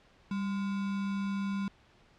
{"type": "tone with sample-and-hold", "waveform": "sine", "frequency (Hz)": 197, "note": "G3", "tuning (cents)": 9, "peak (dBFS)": -30, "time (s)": [0.31, 1.68], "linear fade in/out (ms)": 2, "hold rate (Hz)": 1225, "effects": ["pink hiss -62 dBFS RMS until 2.18 s", "low-pass 4000 Hz 12 dB/octave"]}